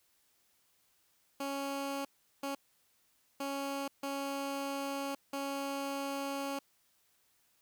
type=tone bursts at uneven times; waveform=15% pulse; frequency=277.2 Hz; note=C#4; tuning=in tune; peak=-29 dBFS; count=5; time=1.4-2.05 / 2.43-2.55 / 3.4-3.88 / 4.03-5.15 / 5.33-6.59 s; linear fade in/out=5 ms; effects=white hiss -72 dBFS RMS until 7.61 s